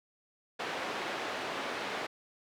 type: band-pass noise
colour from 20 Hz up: pink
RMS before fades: -37 dBFS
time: 0.59-2.07 s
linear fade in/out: 10 ms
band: 400 to 3000 Hz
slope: 12 dB/octave
effects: none